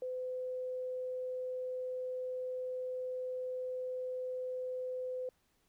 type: tone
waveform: sine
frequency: 508 Hz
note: B4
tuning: 49 cents sharp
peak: -36 dBFS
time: 0.02-5.29 s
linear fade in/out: 2 ms
effects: pink hiss -75 dBFS RMS until 5.68 s